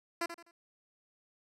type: tone with echo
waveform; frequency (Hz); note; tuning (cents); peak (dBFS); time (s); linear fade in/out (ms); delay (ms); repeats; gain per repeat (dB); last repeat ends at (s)
10% pulse; 339.6; F4; -48; -23; 0.21-0.26; 5; 84; 3; -10; 0.512
effects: low-pass 11000 Hz 12 dB/octave